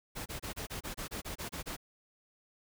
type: noise bursts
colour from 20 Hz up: pink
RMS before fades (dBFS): -40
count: 12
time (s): 0.15-1.767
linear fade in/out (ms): 20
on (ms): 110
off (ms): 27
effects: none